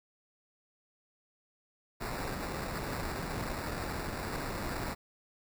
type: noise with sample-and-hold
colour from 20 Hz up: pink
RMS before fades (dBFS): -37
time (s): 2-4.95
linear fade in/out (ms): 20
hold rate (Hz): 3150
effects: none